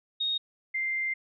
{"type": "tone pair in turn", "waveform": "sine", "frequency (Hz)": [3729, 2093], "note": ["A#7", "C7"], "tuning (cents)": [0, 0], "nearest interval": "minor seventh", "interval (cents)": 1000, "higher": "first", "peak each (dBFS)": [-26, -27], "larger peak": "first", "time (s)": [[0.2, 0.38], [0.74, 1.14]], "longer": "second", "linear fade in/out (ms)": 10, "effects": []}